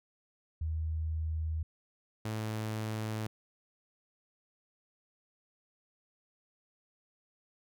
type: tone pair in turn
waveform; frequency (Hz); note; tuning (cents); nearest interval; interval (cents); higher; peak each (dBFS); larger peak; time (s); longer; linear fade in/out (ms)
sine / sawtooth; 79.4 / 109.05; D#2 / A2; +36 / -15; perfect fourth; 549; second; -31 / -30; second; 0.61-1.63 / 2.25-3.27; neither; 5
effects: none